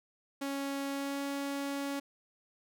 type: tone with pitch glide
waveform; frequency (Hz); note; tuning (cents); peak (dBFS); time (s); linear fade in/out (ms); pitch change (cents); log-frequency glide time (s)
sawtooth; 277.2 to 279.8; C#4 to C#4; 0 to +16; -30; 0.41-2; 10; +16; 0.91-1.22
effects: none